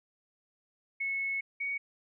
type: tone pair in turn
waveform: sine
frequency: 2196 / 2238 Hz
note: C#7 / C#7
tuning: -17 / +16 cents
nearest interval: unison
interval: 33 cents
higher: second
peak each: -30 / -31 dBFS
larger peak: first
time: 1-1.41 / 1.6-1.78 s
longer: first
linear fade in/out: 10 ms
effects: none